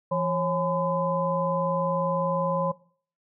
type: harmonic tone with a mistuned harmonic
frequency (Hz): 169.1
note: E3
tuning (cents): +44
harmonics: 1 / 3 / 5 / 6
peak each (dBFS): -29 / -25 / -37 / -28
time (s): 0.11-2.72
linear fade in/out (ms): 10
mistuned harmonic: 3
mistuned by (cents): +120
effects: noise-tail reverb RT60 0.5 s tail -21 dB re dry